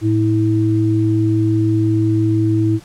sine tone pair together, 110 / 324.3 Hz, A2 / E4, 0 / -28 cents, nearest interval octave + perfect fifth, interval 1872 cents, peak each -15 dBFS, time 0.01-2.8 s, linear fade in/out 50 ms, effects pink hiss -44 dBFS RMS until 2.84 s + low-pass 10000 Hz 12 dB/octave

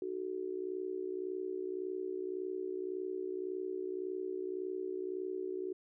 sine tone with amplitude modulation, 373.4 Hz, F#4, 16 cents sharp, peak -32 dBFS, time 0.02-5.73 s, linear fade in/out 2 ms, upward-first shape sine, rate 61.8 Hz, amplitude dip 85%, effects none

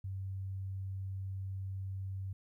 sine tone, 96 Hz, G2, 36 cents flat, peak -37 dBFS, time 0.04-2.33 s, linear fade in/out 5 ms, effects 13-bit

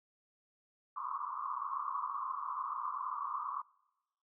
white band-pass noise, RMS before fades -39 dBFS, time 0.96-3.62 s, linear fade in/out 10 ms, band 1000 to 1200 Hz, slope 96 dB/octave, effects noise-tail reverb RT60 1.0 s tail -24 dB re dry

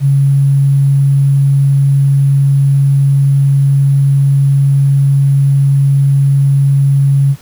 sine tone with sample-and-hold, 138.59 Hz, C#3, in tune, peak -6 dBFS, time 0-7.36 s, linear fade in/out 50 ms, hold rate 11025 Hz, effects pink hiss -41 dBFS RMS until 7.41 s

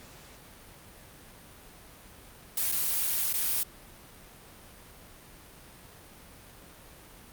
blue noise with dropouts, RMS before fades -28 dBFS, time 2.57-3.63 s, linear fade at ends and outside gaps 2 ms, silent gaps 2.716-2.723 / 3.328-3.339 s, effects pink hiss -51 dBFS RMS until 7.32 s + Opus 48 kbps

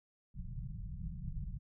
pink low-pass noise, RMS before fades -42 dBFS, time 0.34-1.59 s, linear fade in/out 20 ms, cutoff 190 Hz, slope 96 dB/octave, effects none

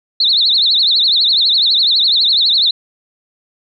sine tone with vibrato, 3941 Hz, B7, 4 cents flat, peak -9 dBFS, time 0.2-2.71 s, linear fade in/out 5 ms, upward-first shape triangle, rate 12 Hz, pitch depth 220 cents each way, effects none

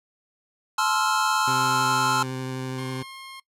square chord, F major seventh, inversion first, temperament equal with one note detuned, 864.4 / 1046.5 / 1318.5 / 1396.9 Hz, A5 / C6 / E6 / F6, -31 / 0 / 0 / 0 cents, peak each -27 dBFS, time 0.78-2.23 s, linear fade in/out 5 ms
20% pulse tone with vibrato, 130 Hz, C3, 11 cents flat, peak -24 dBFS, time 1.47-3.03 s, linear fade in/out 10 ms, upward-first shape sine, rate 12 Hz, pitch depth 10 cents each way
15% pulse tone, 1069 Hz, C6, 37 cents sharp, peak -32 dBFS, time 2.78-3.4 s, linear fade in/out 5 ms
effects noise-tail reverb RT60 0.1 s tail -21 dB re dry + low-pass 11000 Hz 12 dB/octave

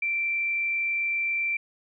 sine tone with frequency modulation, 2349 Hz, D7, in tune, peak -24 dBFS, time 0.02-1.57 s, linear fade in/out 5 ms, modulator 47.5 Hz, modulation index 0.42, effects none

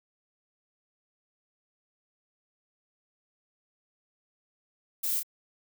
violet noise with echo, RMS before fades -30 dBFS, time 5.03-5.2 s, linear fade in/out 10 ms, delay 32 ms, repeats 1, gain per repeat -5 dB, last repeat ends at 5.232 s, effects none

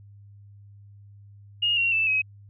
sine tone with pitch steps, 2853 / 2746 / 2644 / 2545 Hz, F7 / F7 / E7 / D#7, +36 / -30 / +5 / +39 cents, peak -20 dBFS, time 1.62-2.22 s, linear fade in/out 10 ms, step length 150 ms, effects added 101 Hz sine -46 dBFS peak until 2.49 s

